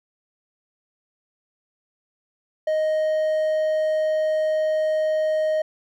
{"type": "tone", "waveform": "triangle", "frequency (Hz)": 623, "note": "D#5", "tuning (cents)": 2, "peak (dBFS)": -17, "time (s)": [2.67, 5.62], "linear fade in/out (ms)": 5, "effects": []}